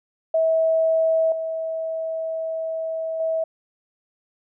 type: tone with level steps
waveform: sine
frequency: 647 Hz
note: E5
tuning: 32 cents flat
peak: -16 / -24 / -20 dBFS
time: 0.34-3.44 s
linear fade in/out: 5 ms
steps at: 1.32 / 3.2 s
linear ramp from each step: 2 ms
effects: none